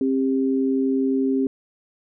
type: tone pair together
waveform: sine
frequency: 266.7 / 398.2 Hz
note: C4 / G4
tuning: +33 / +27 cents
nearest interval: perfect fifth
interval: 694 cents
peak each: -19 / -24 dBFS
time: 0.01-1.47 s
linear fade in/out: 2 ms
effects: none